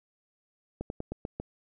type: slowing click train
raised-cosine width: 2 ms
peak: -21 dBFS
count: 6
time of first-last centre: 0.81-1.4 s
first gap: 91 ms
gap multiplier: 1.13
effects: none